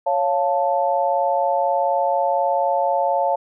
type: chord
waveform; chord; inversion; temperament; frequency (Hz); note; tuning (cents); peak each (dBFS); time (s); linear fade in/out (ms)
sine; Db augmented; none; equal; 554.4 / 698.5 / 880; Db5 / F5 / A5; 0 / 0 / 0; -21; 0.06-3.36; 10
effects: none